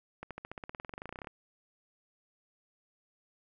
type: accelerating click train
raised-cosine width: 0.5 ms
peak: -26 dBFS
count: 23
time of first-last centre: 0.23-1.272 s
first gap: 77 ms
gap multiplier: 0.95
effects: none